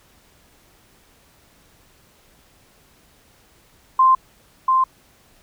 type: tone with echo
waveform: sine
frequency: 1045 Hz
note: C6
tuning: 2 cents flat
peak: -10 dBFS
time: 3.99-4.15 s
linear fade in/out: 5 ms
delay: 690 ms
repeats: 1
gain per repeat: -3 dB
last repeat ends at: 4.84 s
effects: pink hiss -55 dBFS RMS until 5.42 s